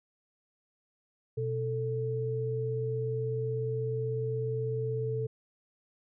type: tone pair together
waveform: sine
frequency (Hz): 123.98 / 441.8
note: B2 / A4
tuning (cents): +7 / +7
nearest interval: octave + minor seventh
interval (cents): 2200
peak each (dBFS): -32 / -32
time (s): 1.37-5.27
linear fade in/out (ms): 10
effects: none